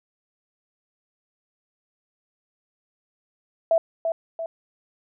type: tone with echo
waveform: sine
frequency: 659.3 Hz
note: E5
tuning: in tune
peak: -15 dBFS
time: 3.71-3.78 s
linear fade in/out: 2 ms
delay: 340 ms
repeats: 2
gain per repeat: -6 dB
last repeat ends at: 4.46 s
effects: none